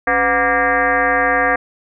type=tone with frequency modulation; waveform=sine; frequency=1174.7 Hz; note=D6; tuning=in tune; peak=-12 dBFS; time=0.07-1.56 s; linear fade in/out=5 ms; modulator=224 Hz; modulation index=3.5; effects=none